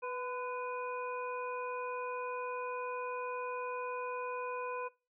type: harmonic tone with a mistuned harmonic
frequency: 493.9 Hz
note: B4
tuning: in tune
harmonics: 1 / 2 / 3 / 5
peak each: -39 / -40 / -48 / -46 dBFS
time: 0.02-4.89 s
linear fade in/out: 20 ms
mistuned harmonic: 2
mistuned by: +39 cents
effects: noise-tail reverb RT60 0.3 s tail -22 dB re dry